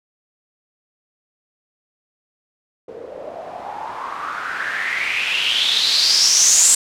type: noise with low-pass filter sweep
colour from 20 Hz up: blue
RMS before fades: -19 dBFS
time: 2.88-6.75 s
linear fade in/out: 5 ms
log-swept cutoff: 440 to 7800 Hz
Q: 6.3
effects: none